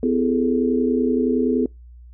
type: tone cluster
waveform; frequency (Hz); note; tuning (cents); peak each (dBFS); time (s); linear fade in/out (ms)
sine; 252.8 / 333.4 / 406.1 / 436.7; B3 / E4 / G#4 / A4; +41 / +20 / -39 / -13; -19 / -25 / -25 / -23; 0.03-1.66; 2
effects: noise-tail reverb RT60 0.2 s tail -25 dB re dry + added 60 Hz sine -40 dBFS peak until 2.13 s